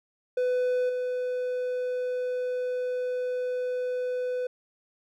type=tone with level steps; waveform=triangle; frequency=500 Hz; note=B4; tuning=21 cents sharp; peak=-21 / -25 dBFS; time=0.37-4.47 s; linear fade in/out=5 ms; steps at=0.89 s; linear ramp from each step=5 ms; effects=none